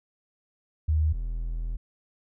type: tone pair in turn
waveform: sine / triangle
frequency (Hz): 77.78 / 41.2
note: D#2 / E1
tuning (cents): 0 / 0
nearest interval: major seventh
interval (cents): 1100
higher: first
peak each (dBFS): -20 / -26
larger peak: first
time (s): 0.88-1.13 / 1.13-1.77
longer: second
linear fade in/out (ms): 10
effects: none